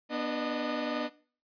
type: tone cluster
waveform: sawtooth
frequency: 245.2 / 296.4 / 615 Hz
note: B3 / D4 / D#5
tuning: -12 / +16 / -20 cents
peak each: -31 dBFS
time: 0.09-1.1 s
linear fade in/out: 50 ms
effects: noise-tail reverb RT60 0.4 s tail -18 dB re dry + resampled to 11025 Hz